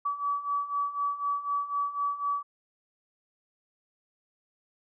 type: beating tone pair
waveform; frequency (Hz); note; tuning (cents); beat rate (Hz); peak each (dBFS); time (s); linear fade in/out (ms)
sine; 1143 / 1147; D6 / D6; -47 / -41; 4; -33 / -29; 0.05-2.43; 10
effects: none